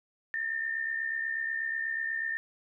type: tone with amplitude modulation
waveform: sine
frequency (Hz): 1808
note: A6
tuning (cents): +47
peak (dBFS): -27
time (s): 0.34-2.37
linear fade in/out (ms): 0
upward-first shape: sine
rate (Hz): 68.2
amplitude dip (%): 60
effects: none